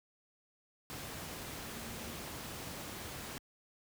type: tone in noise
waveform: sine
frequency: 231.1 Hz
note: A#3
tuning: 15 cents flat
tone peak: -50 dBFS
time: 1.74-2.14 s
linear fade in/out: 0 ms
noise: pink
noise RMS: -44 dBFS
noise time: 0.9-3.38 s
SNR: -9 dB
effects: high-pass 60 Hz 12 dB/octave